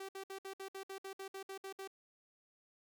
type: tone bursts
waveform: sawtooth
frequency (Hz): 387.1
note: G4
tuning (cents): -22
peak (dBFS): -40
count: 13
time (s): 0-1.876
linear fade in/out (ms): 5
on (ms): 88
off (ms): 61
effects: none